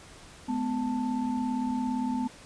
sine tone cluster, 213.7 / 251.3 / 884 Hz, G#3 / B3 / A5, +50 / +30 / +8 cents, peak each -34 / -28 / -35 dBFS, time 0.48-2.28 s, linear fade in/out 10 ms, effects pink hiss -50 dBFS RMS until 2.45 s + resampled to 22050 Hz

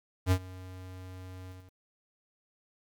square tone with ADSR envelope, 92.5 Hz, F#2, in tune, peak -21 dBFS, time 0.26-1.73 s, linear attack 54 ms, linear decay 69 ms, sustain -23 dB, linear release 230 ms, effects 10-bit

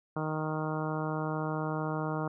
harmonic tone, 155.56 Hz, D#3, in tune, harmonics 1 / 2 / 3 / 4 / 5 / 6 / 7 / 8 / 9, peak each -34 / -37 / -39 / -40 / -41 / -42 / -42 / -43 / -44 dBFS, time 0.16-2.28 s, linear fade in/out 5 ms, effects none

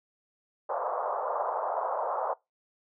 pink band-pass noise, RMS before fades -31 dBFS, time 0.69-2.34 s, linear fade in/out 10 ms, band 510 to 1200 Hz, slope 48 dB/octave, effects noise-tail reverb RT60 0.2 s tail -23 dB re dry

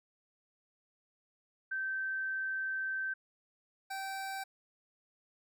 sine / 25% pulse tone pair in turn, 1551 / 775.9 Hz, G6 / G5, -19 / -18 cents, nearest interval octave, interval 1199 cents, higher first, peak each -33 / -34 dBFS, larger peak first, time 1.71-3.14 / 3.9-4.44 s, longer first, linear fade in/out 10 ms, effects none

